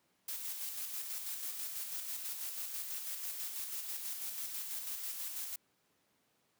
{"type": "noise with tremolo", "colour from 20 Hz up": "blue", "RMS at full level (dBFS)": -40, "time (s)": [0.28, 5.56], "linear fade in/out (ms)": 5, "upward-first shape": "square", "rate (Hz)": 6.1, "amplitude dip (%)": 35, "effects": ["pink hiss -75 dBFS RMS until 6.59 s", "high-pass 150 Hz 12 dB/octave"]}